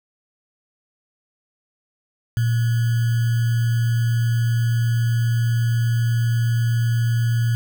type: tone with sample-and-hold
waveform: sine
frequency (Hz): 116.54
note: A#2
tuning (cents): 0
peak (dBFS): -16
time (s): 2.37-7.55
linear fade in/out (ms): 0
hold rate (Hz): 1575
effects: none